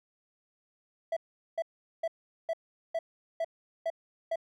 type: tone bursts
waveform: triangle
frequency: 659.3 Hz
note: E5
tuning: in tune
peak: -26 dBFS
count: 8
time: 1.12-4.358 s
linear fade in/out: 5 ms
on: 46 ms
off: 410 ms
effects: none